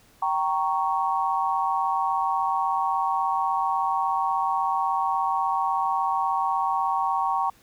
sine chord, G diminished, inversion none, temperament equal with one note detuned, 775.9 / 932.3 / 1108.7 Hz, G5 / Bb5 / Db6, -18 / 0 / 0 cents, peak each -26 dBFS, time 0.22-7.5 s, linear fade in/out 5 ms, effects pink hiss -57 dBFS RMS until 7.62 s

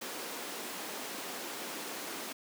pink high-pass noise, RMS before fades -41 dBFS, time 0.01-2.33 s, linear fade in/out 10 ms, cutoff 240 Hz, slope 24 dB/octave, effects none

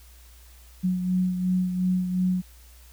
sine beating tone pair, 182.8 / 185.6 Hz, F#3 / F#3, -21 / +6 cents, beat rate 2.8 Hz, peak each -22 / -31 dBFS, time 0.83-2.42 s, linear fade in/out 20 ms, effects added 60 Hz sine -48 dBFS peak until 2.92 s + white hiss -55 dBFS RMS until 2.92 s

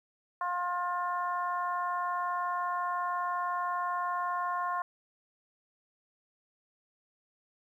harmonic tone, 354.5 Hz, F4, 26 cents sharp, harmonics 2 / 3 / 4 / 5, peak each -36 / -31 / -40 / -45 dBFS, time 0.41-4.82 s, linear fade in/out 2 ms, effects 11-bit

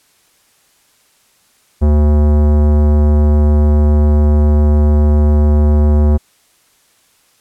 sine tone with tanh clipping, 74.4 Hz, D2, 23 cents sharp, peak -9 dBFS, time 1.81-6.18 s, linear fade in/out 20 ms, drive 18 dB, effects white hiss -54 dBFS RMS until 7.4 s + low-pass 12000 Hz 12 dB/octave

